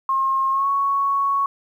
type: tone with pitch glide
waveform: sine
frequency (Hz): 1072 to 1110.4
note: C6 to C#6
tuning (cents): +42 to +3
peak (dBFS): -17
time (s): 0.09-1.46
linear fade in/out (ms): 2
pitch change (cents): +61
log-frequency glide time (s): 0.51-0.68
effects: 9-bit